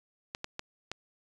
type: clicks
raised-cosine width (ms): 0.2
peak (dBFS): -18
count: 4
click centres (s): 0.349 / 0.444 / 0.594 / 0.916
effects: resampled to 24000 Hz